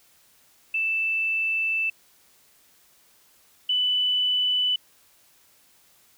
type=tone pair in turn; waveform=sine; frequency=2647 / 2988 Hz; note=E7 / F#7; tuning=+7 / +16 cents; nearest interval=major second; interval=209 cents; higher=second; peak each=-22 / -20 dBFS; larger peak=second; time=0.74-1.9 / 3.69-4.76 s; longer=first; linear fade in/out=5 ms; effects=white hiss -59 dBFS RMS until 6.17 s